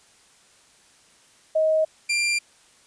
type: tone pair in turn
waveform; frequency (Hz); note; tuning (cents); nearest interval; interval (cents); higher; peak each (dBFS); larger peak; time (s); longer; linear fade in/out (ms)
sine / sawtooth; 630 / 2379; D#5 / D7; +21 / +22; octave + major seventh; 2301; second; -17; neither; 1.55-1.85 / 2.09-2.39; neither; 10
effects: white hiss -56 dBFS RMS until 2.86 s + resampled to 22050 Hz